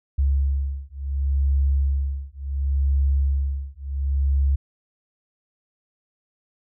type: beating tone pair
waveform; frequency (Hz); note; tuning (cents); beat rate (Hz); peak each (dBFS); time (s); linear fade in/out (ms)
sine; 68.6 / 69.3; C#2 / C#2; -17 / 0; 0.7; -22 / -22; 0.18-4.56; 10
effects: none

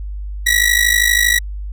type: ring-modulated tone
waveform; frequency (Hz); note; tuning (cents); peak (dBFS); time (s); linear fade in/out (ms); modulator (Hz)
sawtooth; 1929; B6; -41; -5; 0.46-1.39; 10; 26.3
effects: added 50 Hz sine -23 dBFS peak until 1.72 s

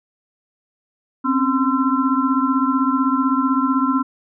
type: tone cluster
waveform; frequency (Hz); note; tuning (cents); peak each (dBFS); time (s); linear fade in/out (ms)
sine; 259.2 / 275 / 1033 / 1344; C4 / C#4 / C6 / E6; -16 / -14 / -22 / +33; -19 / -20 / -22 / -23; 1.24-4.03; 20
effects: none

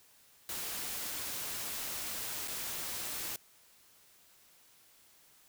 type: noise with dropouts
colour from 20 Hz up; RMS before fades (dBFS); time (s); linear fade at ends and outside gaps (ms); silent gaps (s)
white; -39; 0.49-3.36; 1; 2.476-2.481
effects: white hiss -63 dBFS RMS until 5.48 s

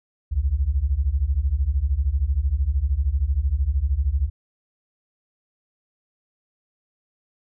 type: beating tone pair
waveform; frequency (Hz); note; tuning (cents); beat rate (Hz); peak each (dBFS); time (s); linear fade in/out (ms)
sine; 61.74 / 74.74; B1 / D2; 0 / +31; 13; -22 / -21; 0.31-4.3; 20
effects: none

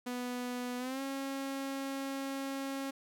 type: tone with pitch glide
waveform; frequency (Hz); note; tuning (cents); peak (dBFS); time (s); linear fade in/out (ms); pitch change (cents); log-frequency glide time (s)
sawtooth; 246.9 to 272.4; B3 to C#4; 0 to -30; -32; 0.06-2.91; 10; +170; 0.78-1.01
effects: none

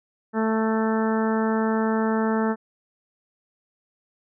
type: harmonic tone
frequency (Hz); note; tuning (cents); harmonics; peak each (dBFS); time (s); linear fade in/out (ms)
221; A3; +8; 1 / 2 / 3 / 4 / 5 / 6 / 7 / 8; -22 / -26 / -32 / -30 / -36 / -33 / -37 / -37; 0.33-2.56; 50
effects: none

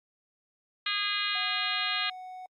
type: harmonic tone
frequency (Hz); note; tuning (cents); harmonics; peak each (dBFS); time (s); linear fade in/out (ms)
410.3; G#4; -21; 3 / 4 / 5 / 6 / 7 / 8 / 9 / 10; -36 / -36 / -36 / -36 / -36 / -36 / -36 / -36; 0.86-2.1; 5
type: tone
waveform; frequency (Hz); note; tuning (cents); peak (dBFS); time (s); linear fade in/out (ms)
triangle; 740; F#5; 0; -38; 1.35-2.46; 2
effects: AAC 64 kbps

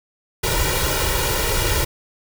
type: noise with comb filter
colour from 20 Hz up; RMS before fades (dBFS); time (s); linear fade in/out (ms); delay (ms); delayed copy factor
pink; -20; 0.43-1.85; 10; 2.1; +0.85
effects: none

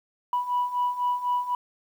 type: beating tone pair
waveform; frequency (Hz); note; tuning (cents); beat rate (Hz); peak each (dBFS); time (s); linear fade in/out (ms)
sine; 980 / 984; B5 / B5; -14 / -7; 4; -28 / -24; 0.33-1.55; 2
effects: tanh soft clip ceiling -18 dBFS + 9-bit

